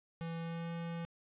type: tone with pitch glide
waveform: square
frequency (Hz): 166 to 168.22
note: E3 to E3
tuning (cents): +12 to +35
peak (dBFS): -39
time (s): 0.21-1.05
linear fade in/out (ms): 0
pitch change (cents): +23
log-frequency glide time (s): 0.4-0.72
effects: resampled to 8000 Hz + 12-bit